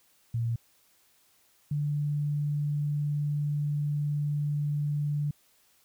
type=tone pair in turn; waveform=sine; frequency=116.54 / 146.83 Hz; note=A#2 / D3; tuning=0 / 0 cents; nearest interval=major third; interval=400 cents; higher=second; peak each=-26 dBFS; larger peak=neither; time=0.34-0.56 / 1.71-5.31 s; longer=second; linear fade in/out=5 ms; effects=white hiss -65 dBFS RMS until 5.84 s